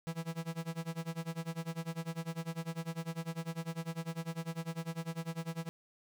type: tone with tremolo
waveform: 45% pulse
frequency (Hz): 164.81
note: E3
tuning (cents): 0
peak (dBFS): -34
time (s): 0.07-5.69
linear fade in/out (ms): 0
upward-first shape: sine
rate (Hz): 10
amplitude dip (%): 95
effects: none